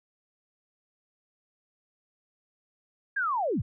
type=linear sweep; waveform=sine; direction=down; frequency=1661.2 to 61.74 Hz; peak=-25 dBFS; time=3.16-3.62 s; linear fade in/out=10 ms; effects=none